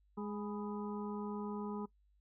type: harmonic tone with a mistuned harmonic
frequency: 207.7 Hz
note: G#3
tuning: in tune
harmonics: 1 / 2 / 4 / 5 / 6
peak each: -40 / -44 / -51 / -50 / -53 dBFS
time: 0.17-1.86 s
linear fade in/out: 10 ms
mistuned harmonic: 5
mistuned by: -78 cents
effects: noise-tail reverb RT60 0.1 s tail -20 dB re dry + added 50 Hz sine -68 dBFS peak until 2.2 s